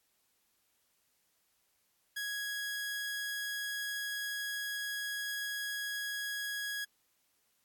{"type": "tone", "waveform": "sawtooth", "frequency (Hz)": 1661.2, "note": "G#6", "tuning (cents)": 0, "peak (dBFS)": -32, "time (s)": [2.16, 6.85], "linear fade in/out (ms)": 10, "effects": ["white hiss -75 dBFS RMS until 7.64 s", "AAC 64 kbps"]}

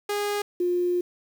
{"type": "tone pair in turn", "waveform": ["sawtooth", "sine"], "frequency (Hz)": [411, 354.6], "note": ["G#4", "F4"], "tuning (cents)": [-18, 26], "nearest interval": "minor third", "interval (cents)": 256, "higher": "first", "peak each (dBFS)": -21, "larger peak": "neither", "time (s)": [[0.09, 0.42], [0.6, 1.01]], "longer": "second", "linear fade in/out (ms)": 5, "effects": ["8-bit"]}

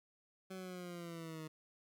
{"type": "linear sweep", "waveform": "20% pulse", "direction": "down", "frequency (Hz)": [189.7, 155.56], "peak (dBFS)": -40, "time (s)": [0.5, 1.48], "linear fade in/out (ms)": 10, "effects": []}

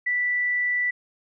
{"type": "tone", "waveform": "sine", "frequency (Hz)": 1970, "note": "B6", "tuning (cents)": -5, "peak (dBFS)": -21, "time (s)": [0.06, 0.91], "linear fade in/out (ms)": 10, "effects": []}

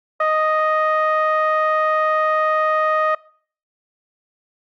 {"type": "tone with low-pass filter", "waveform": "sawtooth", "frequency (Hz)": 622.3, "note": "D#5", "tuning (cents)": 0, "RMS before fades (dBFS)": -18, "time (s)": [0.2, 3.15], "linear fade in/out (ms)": 5, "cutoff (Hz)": 1500, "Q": 4.6, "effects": ["noise-tail reverb RT60 0.5 s tail -22 dB re dry", "Opus 48 kbps"]}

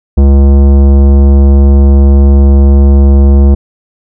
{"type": "tone with tanh clipping", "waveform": "sine", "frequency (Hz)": 69.3, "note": "C#2", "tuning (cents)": 0, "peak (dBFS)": -3, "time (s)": [0.17, 3.55], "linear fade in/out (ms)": 10, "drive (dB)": 16, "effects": []}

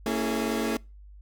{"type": "chord", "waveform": "30% pulse", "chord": "A# half-diminished seventh", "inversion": "none", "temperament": "equal with one note detuned", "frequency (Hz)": [227.2, 277.2, 329.6, 415.3], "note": ["A#3", "C#4", "E4", "G#4"], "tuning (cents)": [-44, 0, 0, 0], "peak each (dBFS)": [-26, -30, -30, -30], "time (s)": [0.06, 0.77], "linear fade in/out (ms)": 2, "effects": ["noise-tail reverb RT60 0.3 s tail -26 dB re dry", "added 50 Hz sine -45 dBFS peak until 1.21 s"]}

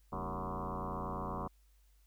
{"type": "tone with frequency modulation", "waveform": "sine", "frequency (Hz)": 471.2, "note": "A#4", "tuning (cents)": 19, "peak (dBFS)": -36, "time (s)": [0.12, 1.48], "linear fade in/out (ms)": 10, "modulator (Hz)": 88.6, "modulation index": 7.9, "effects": ["added 50 Hz sine -63 dBFS peak until 2.06 s", "white hiss -75 dBFS RMS until 2.06 s"]}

